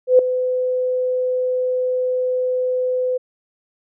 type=tone with ADSR envelope; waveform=sine; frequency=506 Hz; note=B4; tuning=42 cents sharp; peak=-5 dBFS; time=0.07-3.18 s; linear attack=120 ms; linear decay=3 ms; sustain=-12 dB; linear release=14 ms; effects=none